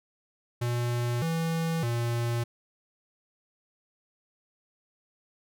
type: tone with pitch steps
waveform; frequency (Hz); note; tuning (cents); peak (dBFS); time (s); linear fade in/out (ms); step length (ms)
square; 120.4 / 164.4 / 118.2; B2 / E3 / A#2; -44 / -4 / +24; -27; 0.61-2.44; 10; 610
effects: none